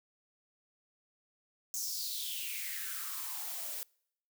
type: noise with high-pass filter sweep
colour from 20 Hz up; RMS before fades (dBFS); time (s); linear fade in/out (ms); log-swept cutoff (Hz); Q
blue; -39; 1.74-3.83; 0; 6400 to 480; 5.3
effects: noise-tail reverb RT60 0.7 s tail -26 dB re dry